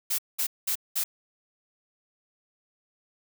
blue noise bursts, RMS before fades -27 dBFS, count 4, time 0.1-1.04 s, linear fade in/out 10 ms, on 85 ms, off 200 ms, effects none

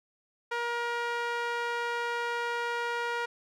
sawtooth tone with band-pass filter, 474.1 Hz, A#4, 29 cents sharp, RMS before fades -32 dBFS, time 0.51-3.26 s, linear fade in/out 10 ms, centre 1400 Hz, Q 1.1, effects none

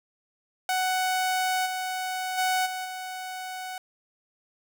sawtooth tone with level steps, 744 Hz, F#5, 9 cents sharp, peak -20 / -25 / -19 / -27 / -30 dBFS, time 0.69-3.78 s, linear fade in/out 2 ms, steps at 1.65 / 2.37 / 2.65 / 2.84 s, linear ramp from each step 20 ms, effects none

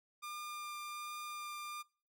sawtooth tone with vibrato, 1200 Hz, D6, 37 cents sharp, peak -39 dBFS, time 0.22-1.83 s, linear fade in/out 20 ms, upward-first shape triangle, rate 1.3 Hz, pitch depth 9 cents each way, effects noise-tail reverb RT60 0.4 s tail -24 dB re dry

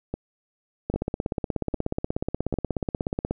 two click trains, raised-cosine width 2 ms, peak -12 / -15 dBFS, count 41 / 4, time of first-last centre 0.9-3.31 / 0.14-2.54 s, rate 16.6 / 1.25 Hz, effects none

